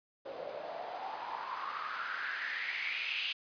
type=noise with band-pass filter sweep; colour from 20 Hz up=white; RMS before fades=-39 dBFS; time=0.25-3.33 s; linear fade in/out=10 ms; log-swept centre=500 to 2900 Hz; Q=5.8; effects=resampled to 11025 Hz